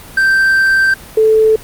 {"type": "tone pair in turn", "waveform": ["triangle", "sine"], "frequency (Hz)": [1564, 437.9], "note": ["G6", "A4"], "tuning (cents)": [-4, -8], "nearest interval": "octave + minor seventh", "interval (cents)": 2204, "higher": "first", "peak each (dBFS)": -6, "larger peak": "neither", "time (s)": [[0.17, 0.94], [1.17, 1.56]], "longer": "first", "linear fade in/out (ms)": 5, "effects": ["pink hiss -34 dBFS RMS until 1.63 s", "Opus 32 kbps"]}